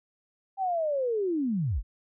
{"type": "linear sweep", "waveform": "sine", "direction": "down", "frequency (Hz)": [791, 31.89], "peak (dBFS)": -25, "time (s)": [0.57, 1.83], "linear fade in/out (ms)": 50, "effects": []}